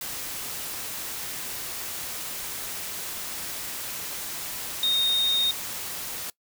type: tone in noise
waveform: sine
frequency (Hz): 3700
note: A#7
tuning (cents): -14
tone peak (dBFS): -20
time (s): 4.83-5.51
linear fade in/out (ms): 2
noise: white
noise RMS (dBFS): -34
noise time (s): 0.01-6.3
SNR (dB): +11
effects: noise-tail reverb RT60 0.1 s tail -22 dB re dry